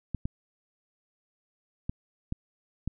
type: clicks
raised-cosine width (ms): 5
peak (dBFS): -18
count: 5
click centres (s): 0.147 / 0.255 / 1.895 / 2.324 / 2.876
effects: none